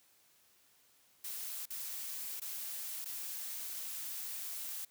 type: noise with dropouts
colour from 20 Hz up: blue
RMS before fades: -42 dBFS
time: 1.24-4.85 s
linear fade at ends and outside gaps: 5 ms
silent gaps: 1.656-1.703 / 2.399-2.416 / 3.046-3.056 s
effects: white hiss -68 dBFS RMS until 4.9 s + high-pass 60 Hz 12 dB/octave